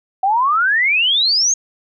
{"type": "exponential sweep", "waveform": "sine", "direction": "up", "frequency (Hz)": [745, 6610], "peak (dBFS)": -12, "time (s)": [0.23, 1.54], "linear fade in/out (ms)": 5, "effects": []}